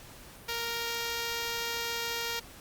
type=tone; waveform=5% pulse; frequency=466.2 Hz; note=A#4; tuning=in tune; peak=-20 dBFS; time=0.48-2.4 s; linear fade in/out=10 ms; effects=pink hiss -50 dBFS RMS until 2.6 s + Opus 48 kbps